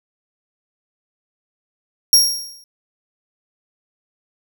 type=tone with exponential decay; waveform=sawtooth; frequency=5588 Hz; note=F8; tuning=in tune; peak=-3 dBFS; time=2.13-2.64 s; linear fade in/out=1 ms; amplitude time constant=110 ms; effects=none